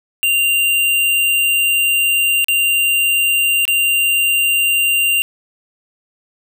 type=tone with dropouts; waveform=square; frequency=2781 Hz; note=F7; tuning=8 cents flat; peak=-13 dBFS; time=0.23-5.22 s; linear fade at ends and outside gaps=0 ms; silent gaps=2.444-2.484 / 3.653-3.679 s; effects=none